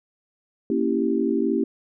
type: chord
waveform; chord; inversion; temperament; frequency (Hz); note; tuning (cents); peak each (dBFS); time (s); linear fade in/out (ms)
sine; A# diminished seventh; none; equal; 233.1 / 277.2 / 329.6 / 392; A#3 / C#4 / E4 / G4; 0 / 0 / 0 / 0; -25; 0.7-1.64; 2
effects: none